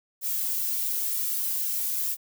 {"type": "noise with flanger", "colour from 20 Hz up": "violet", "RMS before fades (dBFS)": -28, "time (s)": [0.21, 2.17], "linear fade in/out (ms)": 50, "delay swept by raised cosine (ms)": [1.9, 2.41], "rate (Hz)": 0.98, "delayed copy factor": -0.6, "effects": []}